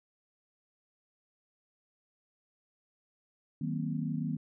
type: chord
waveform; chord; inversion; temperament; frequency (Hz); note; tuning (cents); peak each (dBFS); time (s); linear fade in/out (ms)
sine; C half-diminished seventh; first; just; 156.98 / 188.37 / 235.5 / 261.6; Eb3 / Gb3 / Bb3 / C4; +16 / +31 / +18 / 0; -34 / -39 / -36 / -39; 3.61-4.37; 5
effects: none